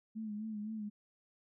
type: tone with vibrato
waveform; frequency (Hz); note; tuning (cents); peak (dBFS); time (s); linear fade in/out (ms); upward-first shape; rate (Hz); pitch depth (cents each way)
sine; 214.4; A3; -45; -38; 0.15-0.9; 20; sine; 3.9; 57
effects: none